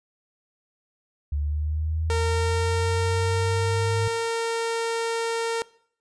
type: linear sweep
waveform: sine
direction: up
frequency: 72.1 to 103.83 Hz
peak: -23 dBFS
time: 1.32-4.08 s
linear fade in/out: 5 ms
type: tone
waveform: sawtooth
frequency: 458.8 Hz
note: A#4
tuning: 28 cents flat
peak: -20 dBFS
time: 2.1-5.62 s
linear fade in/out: 0 ms
effects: noise-tail reverb RT60 0.6 s tail -21 dB re dry + resampled to 22050 Hz